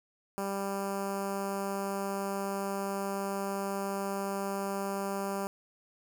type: tone with notch filter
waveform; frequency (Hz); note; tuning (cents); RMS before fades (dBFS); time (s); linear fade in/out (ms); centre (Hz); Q
10% pulse; 197.1; G3; +10; -34; 0.38-5.47; 0; 3400; 0.68
effects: none